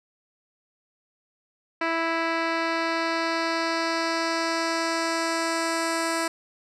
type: tone with low-pass filter sweep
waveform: 10% pulse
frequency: 329.6 Hz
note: E4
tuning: in tune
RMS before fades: -26 dBFS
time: 1.81-6.28 s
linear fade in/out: 5 ms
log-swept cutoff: 2900 to 9100 Hz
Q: 1.5
effects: none